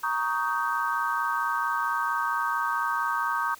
sine chord, Eb dominant seventh, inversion second, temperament just, 933.4 / 1120.1 / 1244.5 / 1555.6 Hz, Bb5 / Db6 / Eb6 / G6, +2 / +18 / 0 / -14 cents, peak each -30 dBFS, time 0.03-3.55 s, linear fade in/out 10 ms, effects white hiss -50 dBFS RMS until 3.59 s

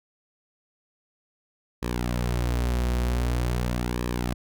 sawtooth tone with flanger, 60.5 Hz, B1, 35 cents flat, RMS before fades -26 dBFS, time 1.82-4.34 s, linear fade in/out 10 ms, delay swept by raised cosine 1.4 to 6.9 ms, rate 0.45 Hz, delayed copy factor -0.6, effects none

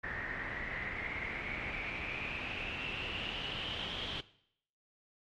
pink noise with low-pass filter sweep, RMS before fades -40 dBFS, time 0.03-4.21 s, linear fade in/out 10 ms, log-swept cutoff 1800 to 3300 Hz, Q 9.5, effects noise-tail reverb RT60 0.7 s tail -18 dB re dry + AAC 48 kbps

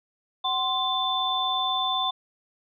sine tone cluster, 753 / 1048 / 3532 Hz, F#5 / C6 / A7, +30 / +2 / +6 cents, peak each -29 / -28 / -26 dBFS, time 0.44-2.11 s, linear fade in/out 10 ms, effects none

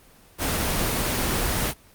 pink noise, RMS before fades -24 dBFS, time 0.38-1.74 s, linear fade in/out 50 ms, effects pink hiss -53 dBFS RMS until 1.94 s + Opus 24 kbps

